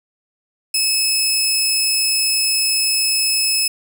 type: tone pair together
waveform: 15% pulse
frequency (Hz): 2591 / 5182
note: E7 / E8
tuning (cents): -30 / -30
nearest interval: octave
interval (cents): 1200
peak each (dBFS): -13 / -14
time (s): 0.74-3.68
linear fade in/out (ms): 5
effects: none